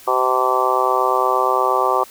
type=harmonic tone; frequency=128.5 Hz; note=C3; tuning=31 cents flat; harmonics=3 / 4 / 5 / 6 / 7 / 8 / 9; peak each=-23 / -23 / -24 / -23 / -22 / -23 / -19 dBFS; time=0.07-2.04 s; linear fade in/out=10 ms; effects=white hiss -43 dBFS RMS until 2.1 s